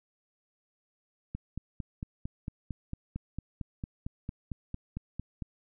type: click train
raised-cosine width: 5 ms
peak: -23 dBFS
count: 19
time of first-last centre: 1.35-5.422 s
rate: 4.42 Hz
effects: none